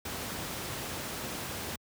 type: noise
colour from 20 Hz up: pink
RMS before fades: -37 dBFS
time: 0.05-1.76 s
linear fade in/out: 5 ms
effects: high-pass 80 Hz 12 dB/octave